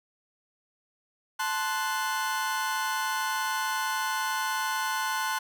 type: chord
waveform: 40% pulse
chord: F# diminished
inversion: first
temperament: equal with one note detuned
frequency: 875.4 / 1046.5 / 1480 Hz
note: A5 / C6 / F#6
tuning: -9 / 0 / 0 cents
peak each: -31 / -31 / -31 dBFS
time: 1.39-5.39 s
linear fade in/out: 10 ms
effects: none